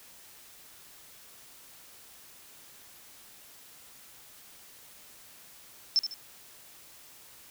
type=tone with echo; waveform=sine; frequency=5320 Hz; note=E8; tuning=15 cents sharp; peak=-20 dBFS; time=5.96-5.99 s; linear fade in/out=0 ms; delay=75 ms; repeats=2; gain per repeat=-9 dB; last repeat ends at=6.14 s; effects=white hiss -53 dBFS RMS until 7.5 s